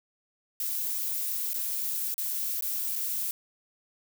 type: noise with dropouts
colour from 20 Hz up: violet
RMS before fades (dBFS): -31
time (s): 0.6-3.31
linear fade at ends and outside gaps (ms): 1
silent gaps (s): 1.533-1.542 / 2.142-2.18 / 2.609-2.623 / 2.956-2.96
effects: none